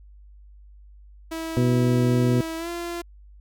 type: tone with pitch glide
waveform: sawtooth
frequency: 325.3 to 343.8 Hz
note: E4 to F4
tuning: -23 to -27 cents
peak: -25 dBFS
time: 1.31-3.02 s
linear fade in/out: 10 ms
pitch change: +96 cents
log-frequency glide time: 2.57-2.69 s
type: harmonic tone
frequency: 123.47 Hz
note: B2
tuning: in tune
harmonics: 1 / 2 / 3 / 4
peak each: -20 / -22 / -26 / -30 dBFS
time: 1.57-2.41 s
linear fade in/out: 0 ms
effects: added 50 Hz sine -45 dBFS peak until 3.4 s